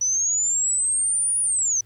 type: linear two-way sweep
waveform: sine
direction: up then down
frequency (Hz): 5920 to 9740 to 5920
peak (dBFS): -19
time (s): 0.01-1.81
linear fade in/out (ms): 5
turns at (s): 1.4
effects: added 106 Hz sine -53 dBFS peak until 1.85 s + pink hiss -62 dBFS RMS until 1.85 s